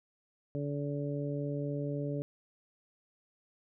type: harmonic tone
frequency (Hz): 143.8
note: D3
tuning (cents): -36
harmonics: 1 / 2 / 3 / 4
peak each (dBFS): -35 / -38 / -40 / -41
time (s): 0.55-2.22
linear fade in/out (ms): 0
effects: none